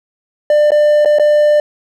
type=tone with dropouts; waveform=triangle; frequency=596 Hz; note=D5; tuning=25 cents sharp; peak=-5 dBFS; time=0.5-1.6 s; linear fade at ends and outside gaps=2 ms; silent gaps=0.706-0.718 / 1.049-1.057 / 1.186-1.196 s; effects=none